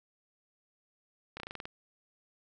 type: slowing click train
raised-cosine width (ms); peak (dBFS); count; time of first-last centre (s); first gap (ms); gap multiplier
0.3; -24; 8; 1.37-1.655; 30; 1.1
effects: none

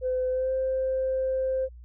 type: tone with pitch glide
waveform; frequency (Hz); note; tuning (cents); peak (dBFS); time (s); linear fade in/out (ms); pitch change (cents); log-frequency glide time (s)
sine; 510 to 523.4; C5 to C5; -44 to 0; -23; 0.01-1.69; 50; +44; 0.3-0.52
effects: tanh soft clip ceiling -19 dBFS + added 60 Hz sine -43 dBFS peak until 1.84 s

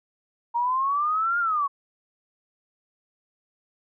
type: exponential two-way sweep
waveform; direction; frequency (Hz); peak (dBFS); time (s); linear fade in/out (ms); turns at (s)
sine; up then down; 933 to 1427 to 1095; -21; 0.54-1.68; 20; 1.39
effects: none

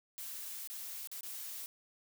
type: noise with dropouts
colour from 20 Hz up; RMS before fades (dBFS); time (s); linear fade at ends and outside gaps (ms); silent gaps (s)
blue; -44; 0.18-1.66; 0; 0.674-0.7 / 1.073-1.115 / 1.208-1.232
effects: none

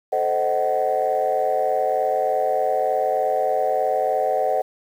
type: chord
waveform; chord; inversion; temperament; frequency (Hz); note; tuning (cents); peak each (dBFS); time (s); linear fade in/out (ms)
sine; A diminished seventh; none; equal with one note detuned; 440 / 523.3 / 622.3 / 751.2; A4 / C5 / Eb5 / Gb5; 0 / 0 / 0 / +26; -26 / -23 / -23 / -21; 0.12-4.62; 10
effects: tanh soft clip ceiling -11 dBFS + 8-bit

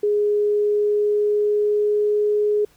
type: tone with pitch glide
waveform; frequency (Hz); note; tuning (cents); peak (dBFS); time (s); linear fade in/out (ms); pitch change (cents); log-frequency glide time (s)
sine; 415.3 to 418.2; G#4 to G#4; 0 to +12; -16; 0.03-2.65; 5; +12; 0.31-2.22
effects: pink hiss -57 dBFS RMS until 2.76 s

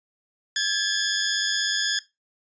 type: tone pair together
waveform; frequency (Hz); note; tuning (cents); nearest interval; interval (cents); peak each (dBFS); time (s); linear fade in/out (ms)
15% pulse; 1622 / 1718.4; G#6 / A6; -41 / -41; minor second; 100; -20 / -17; 0.56-1.99; 2
effects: noise-tail reverb RT60 0.2 s tail -17 dB re dry + resampled to 16000 Hz

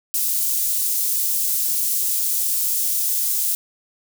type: high-pass noise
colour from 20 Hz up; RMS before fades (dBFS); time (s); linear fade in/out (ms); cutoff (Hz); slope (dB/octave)
white; -21; 0.14-3.55; 0; 7500; 12
effects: none

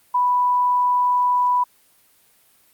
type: tone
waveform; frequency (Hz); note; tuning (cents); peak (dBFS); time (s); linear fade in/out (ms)
sine; 987.8; B5; 0; -15; 0.14-1.64; 10
effects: white hiss -57 dBFS RMS until 2.73 s + Opus 32 kbps

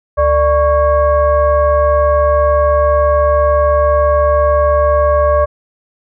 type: tone with frequency modulation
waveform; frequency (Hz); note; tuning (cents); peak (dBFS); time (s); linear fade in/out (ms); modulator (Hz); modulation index
sine; 591; D5; +11; -8; 0.17-5.46; 20; 520; 0.94
effects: none

